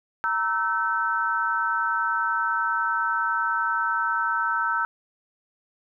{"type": "chord", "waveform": "sine", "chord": "E diminished", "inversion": "second", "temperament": "equal with one note detuned", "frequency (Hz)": [932.3, 1318.5, 1528.6], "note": ["Bb5", "E6", "G6"], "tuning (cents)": [0, 0, -44], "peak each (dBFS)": [-28, -25, -26], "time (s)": [0.24, 4.85], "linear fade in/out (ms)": 0, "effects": []}